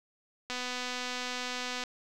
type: click train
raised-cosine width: 0.2 ms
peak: -19 dBFS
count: 334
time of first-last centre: 0.5-1.837 s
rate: 249 Hz
effects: none